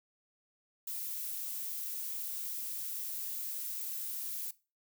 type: noise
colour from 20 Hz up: violet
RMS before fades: -39 dBFS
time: 0.87-4.51 s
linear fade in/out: 5 ms
effects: noise-tail reverb RT60 0.3 s tail -19 dB re dry